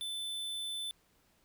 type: tone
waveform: square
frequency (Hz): 3520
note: A7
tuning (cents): 0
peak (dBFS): -37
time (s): 0.01-0.91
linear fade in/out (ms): 0
effects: pink hiss -70 dBFS RMS until 1.44 s